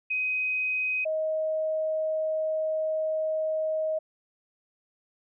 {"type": "tone pair in turn", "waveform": "sine", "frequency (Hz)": [2515, 628.8], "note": ["D#7", "D#5"], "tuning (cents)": [18, 18], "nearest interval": "2 octaves", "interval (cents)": 2400, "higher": "first", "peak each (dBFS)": -25, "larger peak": "neither", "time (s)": [[0.1, 1.05], [1.05, 3.99]], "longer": "second", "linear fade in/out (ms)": 10, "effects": []}